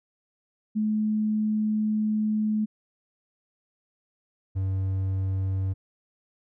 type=tone pair in turn; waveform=sine / triangle; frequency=214.4 / 95.5 Hz; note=A3 / G2; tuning=-45 / -45 cents; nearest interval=octave + major second; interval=1400 cents; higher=first; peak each=-22 / -22 dBFS; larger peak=neither; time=0.75-2.66 / 4.55-5.74 s; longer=first; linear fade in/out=20 ms; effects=none